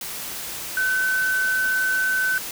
sine tone in noise, 1521 Hz, F#6, 47 cents sharp, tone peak -19 dBFS, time 0.77-2.38 s, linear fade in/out 2 ms, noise white, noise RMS -32 dBFS, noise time 0.01-2.51 s, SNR +10 dB, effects none

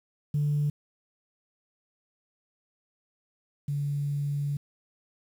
sine tone pair in turn, 146.83 / 143.48 Hz, D3 / D3, 0 / -40 cents, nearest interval unison, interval 40 cents, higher first, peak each -22 / -26 dBFS, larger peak first, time 0.34-0.7 / 3.68-4.57 s, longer second, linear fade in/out 5 ms, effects tanh soft clip ceiling -19 dBFS + 9-bit

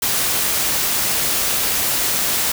white noise, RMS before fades -19 dBFS, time 0.02-2.52 s, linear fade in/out 5 ms, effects none

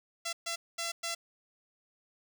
5% pulse tone bursts at uneven times, 676 Hz, E5, 43 cents sharp, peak -22 dBFS, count 4, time 0.25-0.33 / 0.46-0.56 / 0.78-0.92 / 1.03-1.15 s, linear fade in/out 10 ms, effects none

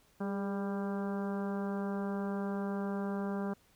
harmonic tone with a mistuned harmonic, 197.9 Hz, G3, 17 cents sharp, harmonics 1 / 2 / 3 / 4 / 5 / 6 / 7 / 8, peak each -34 / -40 / -44 / -46 / -48 / -50 / -51 / -52 dBFS, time 0.2-3.54 s, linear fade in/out 10 ms, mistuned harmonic 2, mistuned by +35 cents, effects pink hiss -67 dBFS RMS until 3.75 s

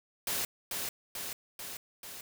white noise with echo, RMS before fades -33 dBFS, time 0.27-0.45 s, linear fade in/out 2 ms, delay 440 ms, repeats 4, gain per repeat -3 dB, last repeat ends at 2.21 s, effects none

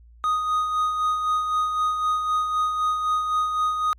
triangle tone with tremolo, 1244.5 Hz, D#6, in tune, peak -17 dBFS, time 0.24-3.93 s, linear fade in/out 0 ms, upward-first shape sine, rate 3.9 Hz, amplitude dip 45%, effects added 58 Hz sine -47 dBFS peak until 3.98 s + AAC 48 kbps

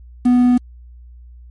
triangle tone with quantisation, 246.9 Hz, B3, in tune, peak -7 dBFS, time 0.25-0.58 s, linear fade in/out 10 ms, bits 6, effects added 60 Hz sine -37 dBFS peak until 1.5 s + MP3 48 kbps

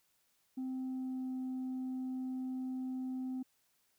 sine tone with pitch glide, 259.5 to 257.9 Hz, C4 to C4, -14 to -25 cents, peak -34 dBFS, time 0.57-3.43 s, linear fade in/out 10 ms, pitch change -11 cents, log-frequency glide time 0.84-1.34 s, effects tanh soft clip ceiling -35 dBFS + white hiss -75 dBFS RMS until 3.98 s

